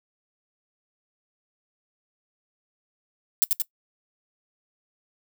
violet noise with echo, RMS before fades -18 dBFS, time 3.42-3.44 s, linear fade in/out 0 ms, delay 89 ms, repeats 2, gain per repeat -3 dB, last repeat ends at 3.618 s, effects noise-tail reverb RT60 0.1 s tail -20 dB re dry

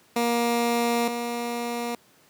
15% pulse tone pair in turn, 236.2 / 237.7 Hz, A#3 / A#3, +23 / +34 cents, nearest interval unison, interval 11 cents, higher second, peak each -15 / -21 dBFS, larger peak first, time 0.16-1.08 / 1.08-1.95 s, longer first, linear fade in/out 2 ms, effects pink hiss -58 dBFS RMS until 2.29 s + high-pass 150 Hz 12 dB/octave

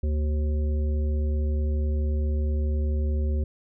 harmonic tone with a mistuned harmonic, 76 Hz, D#2, 40 cents flat, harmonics 1 / 3 / 5 / 7, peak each -22 / -36 / -38 / -42 dBFS, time 0.03-3.44 s, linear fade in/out 5 ms, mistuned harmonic 1, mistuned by -87 cents, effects none

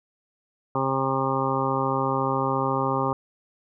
harmonic tone, 134.1 Hz, C3, 43 cents sharp, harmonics 1 / 2 / 3 / 4 / 6 / 7 / 8 / 9, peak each -30 / -30 / -30 / -30 / -30 / -30 / -30 / -30 dBFS, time 0.75-3.13 s, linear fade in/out 2 ms, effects none

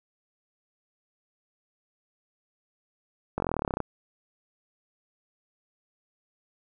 slowing click train, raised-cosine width 1 ms, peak -14 dBFS, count 17, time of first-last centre 3.38-3.803 s, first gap 21 ms, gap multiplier 1.03, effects none

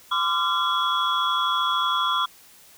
sine tone cluster, 1022 / 1175 / 1371 / 3360 Hz, C6 / D6 / F6 / G#7, -41 / +1 / -32 / +19 cents, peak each -25 dBFS, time 0.11-2.26 s, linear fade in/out 10 ms, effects tanh soft clip ceiling -13 dBFS + white hiss -51 dBFS RMS until 2.77 s

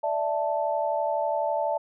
sine chord, D suspended second, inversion none, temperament equal, 587.3 / 659.3 / 880 Hz, D5 / E5 / A5, 0 / 0 / 0 cents, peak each -28 dBFS, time 0.03-1.78 s, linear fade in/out 10 ms, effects none

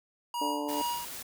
square tone with tremolo, 956 Hz, A#5, 43 cents sharp, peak -30 dBFS, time 0.34-1.05 s, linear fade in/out 2 ms, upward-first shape sine, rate 2.4 Hz, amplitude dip 75%
harmonic tone, 146.83 Hz, D3, in tune, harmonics 2 / 3 / 4 / 5 / 6 / 7, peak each -34 / -40 / -38 / -46 / -39 / -47 dBFS, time 0.41-0.82 s, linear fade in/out 5 ms
white noise, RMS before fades -41 dBFS, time 0.68-1.23 s, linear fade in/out 10 ms
effects none

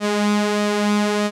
sawtooth tone with flanger, 207.7 Hz, G#3, in tune, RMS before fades -19 dBFS, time 0-1.31 s, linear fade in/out 50 ms, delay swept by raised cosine 1.6 to 4 ms, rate 1.6 Hz, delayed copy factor +0.5, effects low-pass 8000 Hz 12 dB/octave

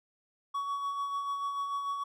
triangle tone with tremolo, 1124 Hz, C#6, 24 cents sharp, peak -28 dBFS, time 0.54-2.04 s, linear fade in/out 10 ms, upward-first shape sine, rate 6.8 Hz, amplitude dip 40%, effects none

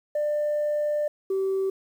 sine tone pair in turn, 595 / 385 Hz, D5 / G4, +22 / -31 cents, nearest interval minor sixth, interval 753 cents, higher first, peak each -21 dBFS, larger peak neither, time 0.15-1.08 / 1.3-1.7 s, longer first, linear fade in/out 5 ms, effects tanh soft clip ceiling -20 dBFS + 9-bit

